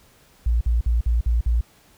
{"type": "tone bursts", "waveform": "sine", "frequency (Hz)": 58.2, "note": "A#1", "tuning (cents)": -2, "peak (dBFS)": -16, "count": 6, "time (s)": [0.46, 1.61], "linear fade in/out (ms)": 5, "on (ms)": 150, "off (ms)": 50, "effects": ["pink hiss -55 dBFS RMS until 1.97 s"]}